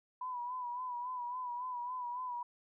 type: tone with vibrato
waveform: sine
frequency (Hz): 987.8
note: B5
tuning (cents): 0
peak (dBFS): -37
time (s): 0.21-2.43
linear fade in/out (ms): 5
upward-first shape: sine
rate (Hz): 3.6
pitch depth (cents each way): 52
effects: none